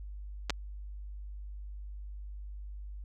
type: clicks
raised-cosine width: 0.2 ms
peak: -13 dBFS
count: 2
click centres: 0.497 / 0.504 s
effects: added 50 Hz sine -40 dBFS peak until 3.04 s